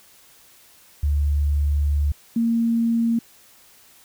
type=tone pair in turn; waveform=sine; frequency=72.7 / 230.8 Hz; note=D2 / A#3; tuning=-17 / -17 cents; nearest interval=octave + minor sixth; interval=2000 cents; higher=second; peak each=-17 dBFS; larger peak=neither; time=1.03-2.12 / 2.36-3.19 s; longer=first; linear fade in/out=5 ms; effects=white hiss -52 dBFS RMS until 4.04 s